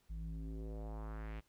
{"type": "tone with low-pass filter sweep", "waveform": "square", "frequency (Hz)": 54, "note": "A1", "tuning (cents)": -32, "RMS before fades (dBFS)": -44, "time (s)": [0.09, 1.41], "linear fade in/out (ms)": 20, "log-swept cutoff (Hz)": [110, 2700], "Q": 2.1, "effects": ["pink hiss -75 dBFS RMS until 1.48 s"]}